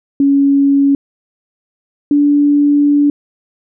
sine tone pair in turn, 279 / 289.5 Hz, C#4 / D4, +11 / -25 cents, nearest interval minor second, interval 64 cents, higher second, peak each -7 dBFS, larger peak neither, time 0.2-0.95 / 2.11-3.1 s, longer second, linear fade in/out 2 ms, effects none

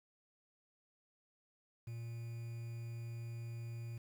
triangle tone with quantisation, 116.54 Hz, A#2, in tune, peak -40 dBFS, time 1.87-3.98 s, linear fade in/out 5 ms, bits 10, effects none

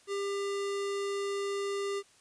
square tone, 399.2 Hz, G4, 32 cents sharp, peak -32 dBFS, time 0.07-2.03 s, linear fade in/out 50 ms, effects white hiss -62 dBFS RMS until 2.2 s + resampled to 22050 Hz

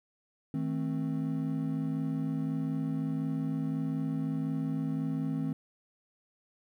triangle chord, A diminished, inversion second, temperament just, 158.4 / 220 / 264 Hz, Eb3 / A3 / C4, +31 / 0 / +16 cents, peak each -31 / -36 / -31 dBFS, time 0.54-5.53 s, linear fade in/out 2 ms, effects 11-bit

